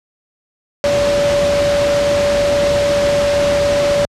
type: tone in noise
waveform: sine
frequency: 575 Hz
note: D5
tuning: 37 cents flat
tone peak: -12 dBFS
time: 0.84-4.05 s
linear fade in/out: 0 ms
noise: pink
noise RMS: -20 dBFS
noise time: 0.84-4.05 s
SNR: +5 dB
effects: high-pass 60 Hz 12 dB/octave + low-pass 6000 Hz 12 dB/octave